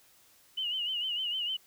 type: tone with vibrato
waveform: sine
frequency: 2960 Hz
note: F#7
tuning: in tune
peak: -30 dBFS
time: 0.57-1.57 s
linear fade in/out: 10 ms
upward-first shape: sine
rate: 6.6 Hz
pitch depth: 83 cents each way
effects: white hiss -62 dBFS RMS until 1.66 s